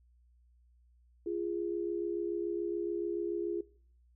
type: tone pair together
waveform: sine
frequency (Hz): 343.9 / 410.9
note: F4 / G#4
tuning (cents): -27 / -18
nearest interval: minor third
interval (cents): 309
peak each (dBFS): -34 / -37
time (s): 1.26-3.61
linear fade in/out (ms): 5
effects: noise-tail reverb RT60 0.5 s tail -20 dB re dry + added 60 Hz sine -62 dBFS peak until 4.15 s